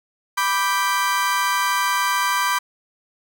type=chord; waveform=35% pulse; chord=G major; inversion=first; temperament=equal; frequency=987.8 / 1174.7 / 1568 Hz; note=B5 / D6 / G6; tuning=0 / 0 / 0 cents; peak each=-20 / -21 / -23 dBFS; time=0.37-2.59 s; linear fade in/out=10 ms; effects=none